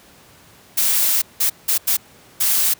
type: noise bursts at uneven times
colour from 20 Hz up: blue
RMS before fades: -17 dBFS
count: 5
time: 0.77-1.22 / 1.4-1.5 / 1.68-1.78 / 1.87-1.97 / 2.4-2.74 s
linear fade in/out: 10 ms
effects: pink hiss -48 dBFS RMS until 2.79 s + high-pass 80 Hz 12 dB/octave